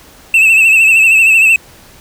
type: tone with vibrato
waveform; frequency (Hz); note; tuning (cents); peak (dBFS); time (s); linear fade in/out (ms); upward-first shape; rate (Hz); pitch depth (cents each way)
triangle; 2637; E7; 0; -3; 0.34-1.56; 2; triangle; 13; 69
effects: pink hiss -40 dBFS RMS until 2 s